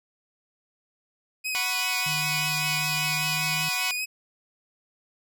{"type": "tone with vibrato", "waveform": "sawtooth", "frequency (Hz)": 2500, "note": "D#7", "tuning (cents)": 8, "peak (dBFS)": -24, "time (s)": [1.44, 4.06], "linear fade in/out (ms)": 20, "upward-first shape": "triangle", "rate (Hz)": 5.1, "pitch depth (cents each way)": 36}
{"type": "chord", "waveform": "10% pulse", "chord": "F# suspended fourth", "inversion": "none", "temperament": "equal", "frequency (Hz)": [740, 987.8, 1108.7], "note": ["F#5", "B5", "C#6"], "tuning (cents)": [0, 0, 0], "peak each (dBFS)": -24, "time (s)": [1.55, 3.91], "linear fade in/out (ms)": 0}
{"type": "tone with pitch glide", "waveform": "sine", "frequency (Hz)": [152.1, 156.11], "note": ["D#3", "D#3"], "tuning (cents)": [-39, 6], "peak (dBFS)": -33, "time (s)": [2.06, 3.69], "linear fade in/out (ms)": 5, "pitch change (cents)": 45, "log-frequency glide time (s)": [3.01, 3.55]}
{"effects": []}